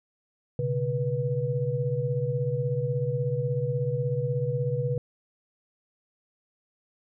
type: tone cluster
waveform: sine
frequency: 125 / 141.4 / 487.2 Hz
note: B2 / C#3 / B4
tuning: +21 / +35 / -24 cents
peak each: -29 dBFS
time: 0.59-4.98 s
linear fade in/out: 2 ms
effects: none